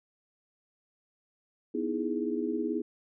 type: chord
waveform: sine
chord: E major seventh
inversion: second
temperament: equal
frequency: 246.9 / 311.1 / 329.6 / 415.3 Hz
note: B3 / D#4 / E4 / G#4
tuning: 0 / 0 / 0 / 0 cents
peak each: -34 dBFS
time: 1.74-2.82 s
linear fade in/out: 10 ms
effects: none